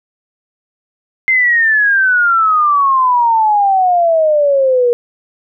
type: exponential sweep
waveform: sine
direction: down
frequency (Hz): 2098 to 473.8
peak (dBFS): -8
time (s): 1.28-4.93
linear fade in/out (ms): 0
effects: none